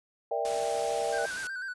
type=chord; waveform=sine; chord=E half-diminished seventh; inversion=second; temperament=equal with one note detuned; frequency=466.2 / 587.3 / 659.3 / 794 Hz; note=Bb4 / D5 / E5 / G5; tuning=0 / 0 / 0 / +22 cents; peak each=-33 dBFS; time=0.31-1.26 s; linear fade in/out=5 ms
type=low-pass noise; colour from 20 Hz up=white; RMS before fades=-42 dBFS; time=0.45-1.47 s; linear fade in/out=0 ms; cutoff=9900 Hz; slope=12 dB/octave
type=tone with vibrato; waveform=triangle; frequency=1529 Hz; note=G6; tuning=44 cents flat; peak=-32 dBFS; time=1.12-1.74 s; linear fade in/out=20 ms; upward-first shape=square; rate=8 Hz; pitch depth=52 cents each way
effects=resampled to 24000 Hz